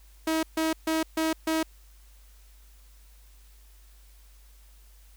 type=tone bursts; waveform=sawtooth; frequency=319.7 Hz; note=D#4; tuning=47 cents sharp; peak=-20 dBFS; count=5; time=0.27-1.63 s; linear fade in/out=5 ms; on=160 ms; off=140 ms; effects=added 50 Hz sine -51 dBFS peak until 5.16 s + white hiss -61 dBFS RMS until 5.16 s